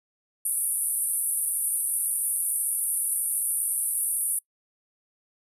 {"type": "band-pass noise", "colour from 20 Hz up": "pink", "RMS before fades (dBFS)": -27, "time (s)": [0.45, 4.39], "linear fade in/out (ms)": 5, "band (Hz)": [9100, 12000], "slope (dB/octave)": 96, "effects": ["noise-tail reverb RT60 0.1 s tail -24 dB re dry"]}